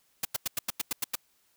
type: noise bursts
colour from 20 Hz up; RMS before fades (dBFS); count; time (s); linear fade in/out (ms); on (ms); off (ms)
white; -29; 9; 0.23-1.155; 5; 21; 92
effects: white hiss -69 dBFS RMS until 1.56 s